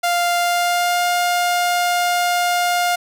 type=tone with pitch glide; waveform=sawtooth; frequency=698.5 to 707 Hz; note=F5 to F5; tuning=0 to +21 cents; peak=-12 dBFS; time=0.03-2.96 s; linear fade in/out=10 ms; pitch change=+21 cents; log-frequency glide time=0.38-1.05 s; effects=none